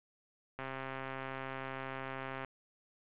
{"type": "click train", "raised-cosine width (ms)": 0.5, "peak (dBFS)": -26, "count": 248, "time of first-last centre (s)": [0.59, 2.447], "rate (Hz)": 133, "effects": ["resampled to 8000 Hz", "9-bit"]}